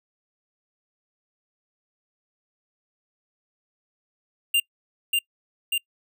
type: tone with echo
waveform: square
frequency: 2794 Hz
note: F7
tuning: in tune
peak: -18 dBFS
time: 4.54-4.6 s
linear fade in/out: 5 ms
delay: 590 ms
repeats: 2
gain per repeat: -2 dB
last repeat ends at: 5.78 s
effects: noise-tail reverb RT60 0.1 s tail -26 dB re dry